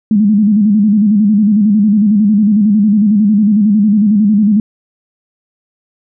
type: tone with vibrato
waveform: sine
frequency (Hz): 208.6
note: G#3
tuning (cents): +8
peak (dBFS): -6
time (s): 0.11-4.6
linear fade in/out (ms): 2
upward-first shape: square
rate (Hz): 11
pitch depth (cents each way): 75
effects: none

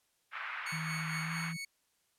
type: band-pass noise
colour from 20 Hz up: pink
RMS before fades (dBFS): -41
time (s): 0.31-1.54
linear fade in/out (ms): 50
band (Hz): 1200 to 2300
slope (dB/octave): 24
type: tone with tremolo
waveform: sawtooth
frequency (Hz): 2217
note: C#7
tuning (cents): 0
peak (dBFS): -35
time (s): 0.66-1.65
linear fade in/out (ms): 5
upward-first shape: sine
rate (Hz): 4.4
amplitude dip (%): 55
type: tone with pitch glide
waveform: sine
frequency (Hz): 160 to 165.07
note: D#3 to E3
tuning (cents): +49 to +3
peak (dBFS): -37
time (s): 0.72-1.57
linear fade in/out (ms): 10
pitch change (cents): +54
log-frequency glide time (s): 1.22-1.34
effects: white hiss -75 dBFS RMS until 2.18 s + low-pass 12000 Hz 12 dB/octave

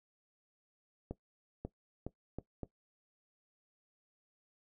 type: accelerating click train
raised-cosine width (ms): 2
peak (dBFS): -26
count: 5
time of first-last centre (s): 1.11-2.632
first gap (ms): 540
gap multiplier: 0.77
effects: noise-tail reverb RT60 0.1 s tail -17 dB re dry

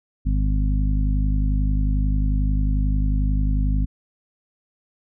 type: harmonic tone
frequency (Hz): 51.2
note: G#1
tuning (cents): -24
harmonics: 1 / 2 / 3 / 4 / 5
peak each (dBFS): -18 / -28 / -28 / -33 / -30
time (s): 0.25-3.86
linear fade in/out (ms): 20
effects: none

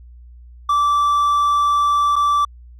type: tone with dropouts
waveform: triangle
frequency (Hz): 1164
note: D6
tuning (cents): -16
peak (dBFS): -11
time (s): 0.69-2.45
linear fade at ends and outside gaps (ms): 5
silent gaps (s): 2.158-2.162
effects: added 60 Hz sine -38 dBFS peak until 2.79 s + MP3 64 kbps

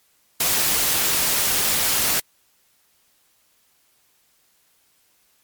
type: noise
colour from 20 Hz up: white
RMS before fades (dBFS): -20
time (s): 0.4-2.2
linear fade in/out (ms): 5
effects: white hiss -62 dBFS RMS until 5.43 s + MP3 96 kbps

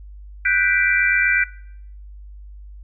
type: chord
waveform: sine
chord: G major seventh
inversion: third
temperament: equal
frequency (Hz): 1480 / 1568 / 1975.5 / 2349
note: F#6 / G6 / B6 / D7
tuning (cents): 0 / 0 / 0 / 0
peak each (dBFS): -21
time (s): 0.45-1.44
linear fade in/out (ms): 5
effects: noise-tail reverb RT60 0.7 s tail -20 dB re dry + added 50 Hz sine -36 dBFS peak until 2.83 s

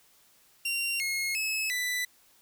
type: tone with pitch steps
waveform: sawtooth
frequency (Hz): 2761 / 2160 / 2587 / 1985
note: F7 / C#7 / E7 / B6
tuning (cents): -20 / -45 / -33 / +8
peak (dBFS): -25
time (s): 0.65-2.05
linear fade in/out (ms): 5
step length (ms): 350
effects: white hiss -62 dBFS RMS until 2.41 s

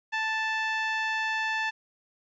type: tone with band-pass filter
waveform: sawtooth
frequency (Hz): 880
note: A5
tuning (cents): 0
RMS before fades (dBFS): -29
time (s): 0.12-1.71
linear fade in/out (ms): 20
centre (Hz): 2000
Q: 1.6
effects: resampled to 16000 Hz + 10-bit

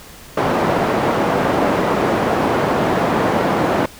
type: band-pass noise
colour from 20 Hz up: white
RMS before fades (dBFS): -17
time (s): 0.37-3.86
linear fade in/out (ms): 5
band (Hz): 130 to 790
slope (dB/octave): 12
effects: pink hiss -39 dBFS RMS until 3.99 s

